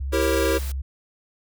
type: tone with pitch glide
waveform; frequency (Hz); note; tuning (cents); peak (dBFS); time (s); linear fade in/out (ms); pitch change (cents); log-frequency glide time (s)
sine; 67.7 to 67.08; C#2 to C2; -40 to +44; -25; 0-0.82; 10; -16; 0.58-0.68
type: chord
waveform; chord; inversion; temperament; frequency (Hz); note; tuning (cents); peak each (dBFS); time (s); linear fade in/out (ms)
square; E diminished seventh; none; equal with one note detuned; 329.6 / 392 / 466.2 / 541.7; E4 / G4 / Bb4 / Db5; 0 / 0 / 0 / -40; -26; 0.12-0.59; 20
type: noise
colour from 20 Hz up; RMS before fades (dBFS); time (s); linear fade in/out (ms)
white; -38; 0.21-0.72; 5
effects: none